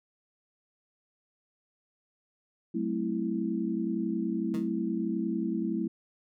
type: chord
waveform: sine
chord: F# half-diminished seventh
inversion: none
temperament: equal with one note detuned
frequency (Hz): 189.1 / 220 / 261.6 / 329.6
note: F#3 / A3 / C4 / E4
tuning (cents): +38 / 0 / 0 / 0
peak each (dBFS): -34 / -32 / -37 / -32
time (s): 2.74-5.88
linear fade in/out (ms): 10
type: tone with exponential decay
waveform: 20% pulse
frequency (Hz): 155.56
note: D#3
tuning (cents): 0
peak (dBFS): -31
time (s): 4.54-4.72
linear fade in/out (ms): 2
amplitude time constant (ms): 39
effects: none